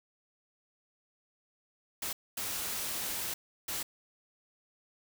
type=noise bursts at uneven times; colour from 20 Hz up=white; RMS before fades=-36 dBFS; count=3; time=2.02-2.13 / 2.37-3.34 / 3.68-3.83 s; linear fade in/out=5 ms; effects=none